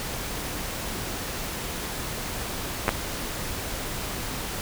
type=clicks; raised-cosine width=0.5 ms; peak=-6 dBFS; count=2; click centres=2.881 / 2.891 s; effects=pink hiss -32 dBFS RMS until 4.61 s